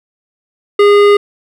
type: tone with hard clipping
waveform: sine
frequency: 409.1 Hz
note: G#4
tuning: 26 cents flat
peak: -6 dBFS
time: 0.79-1.17 s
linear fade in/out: 5 ms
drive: 14 dB
effects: none